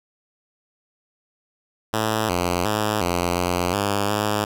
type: tone with pitch steps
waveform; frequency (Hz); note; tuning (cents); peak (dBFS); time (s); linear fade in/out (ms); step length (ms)
5% pulse; 109.4 / 88.5 / 106.4 / 87.7 / 88.9 / 101 / 104.7; A2 / F2 / G#2 / F2 / F2 / G#2 / G#2; -9 / +23 / +42 / +8 / +31 / -48 / +15; -9; 1.93-4.45; 10; 360
effects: none